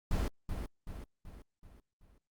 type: noise with echo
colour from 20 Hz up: brown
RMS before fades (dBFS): -31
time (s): 0.11-0.28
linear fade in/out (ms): 2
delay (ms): 380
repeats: 5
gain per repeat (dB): -6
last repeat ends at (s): 2.18
effects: Opus 48 kbps

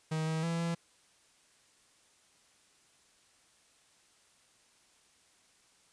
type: tone with pitch steps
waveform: 45% pulse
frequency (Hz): 157.9 / 159.5 / 167.1 / 168.3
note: D#3 / D#3 / E3 / E3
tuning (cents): +26 / +43 / +24 / +36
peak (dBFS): -31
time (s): 0.11-0.75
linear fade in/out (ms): 10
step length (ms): 160
effects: white hiss -66 dBFS RMS until 5.92 s + resampled to 22050 Hz

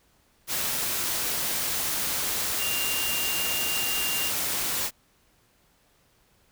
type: tone in noise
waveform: sine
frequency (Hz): 2794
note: F7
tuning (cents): 0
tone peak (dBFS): -30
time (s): 2.57-4.32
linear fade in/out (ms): 50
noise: white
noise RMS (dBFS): -28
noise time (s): 0.47-4.91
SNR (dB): -5
effects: pink hiss -64 dBFS RMS until 6.51 s

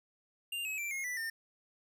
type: tone with pitch steps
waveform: square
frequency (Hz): 2794 / 2562 / 2349 / 2154 / 1975.7 / 1811.7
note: F7 / E7 / D7 / C7 / B6 / A#6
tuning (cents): 0 / -50 / 0 / +50 / 0 / -50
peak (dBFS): -36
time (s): 0.52-1.3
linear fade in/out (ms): 5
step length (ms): 130
effects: none

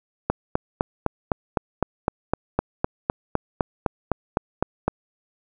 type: click train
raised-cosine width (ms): 1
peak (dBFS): -5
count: 19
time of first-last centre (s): 0.3-4.88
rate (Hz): 3.93
effects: none

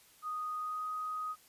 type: tone with pitch glide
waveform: sine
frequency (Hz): 1242 to 1252.1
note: D#6 to D#6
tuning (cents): -3 to +11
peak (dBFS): -35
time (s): 0.22-1.36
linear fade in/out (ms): 50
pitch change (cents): +14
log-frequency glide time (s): 0.57-0.87
effects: white hiss -62 dBFS RMS until 1.48 s + resampled to 32000 Hz

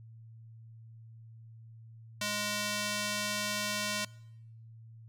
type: tone with band-pass filter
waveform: square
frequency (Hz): 207.7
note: G#3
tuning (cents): 0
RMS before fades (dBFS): -34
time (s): 2.21-4.05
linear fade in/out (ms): 5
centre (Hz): 5100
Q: 0.59
effects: noise-tail reverb RT60 0.8 s tail -23 dB re dry + added 113 Hz sine -49 dBFS peak until 5.08 s

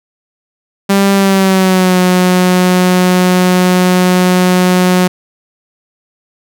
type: tone with pitch glide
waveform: sawtooth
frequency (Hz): 197.3 to 181.97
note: G3 to F#3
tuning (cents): +11 to -29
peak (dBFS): -3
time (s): 0.89-5.08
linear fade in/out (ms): 10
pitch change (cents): -140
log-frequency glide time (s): 1.13-1.98
effects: none

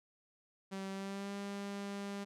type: tone with pitch glide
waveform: sawtooth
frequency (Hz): 193.3 to 200.2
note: G3 to G3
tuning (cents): -24 to +37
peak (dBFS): -36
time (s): 0.71-2.25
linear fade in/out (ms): 20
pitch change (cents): +61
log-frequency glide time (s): 0.91-1.32
effects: low-pass 9000 Hz 12 dB/octave

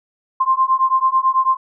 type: beating tone pair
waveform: sine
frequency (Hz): 1046.5 / 1055.6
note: C6 / C6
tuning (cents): 0 / +15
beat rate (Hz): 9.1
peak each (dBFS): -16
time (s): 0.4-1.57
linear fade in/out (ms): 10
effects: none

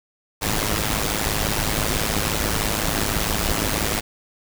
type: noise with amplitude modulation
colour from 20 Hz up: pink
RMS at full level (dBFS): -19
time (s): 0.41-4.01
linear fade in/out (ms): 20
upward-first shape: sine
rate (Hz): 106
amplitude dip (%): 80
effects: none

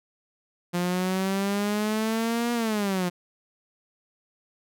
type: exponential two-way sweep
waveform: sawtooth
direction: up then down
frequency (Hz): 174.61 to 239.8 to 174.61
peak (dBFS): -20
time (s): 0.73-3.1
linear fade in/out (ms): 20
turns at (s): 2.53
effects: none

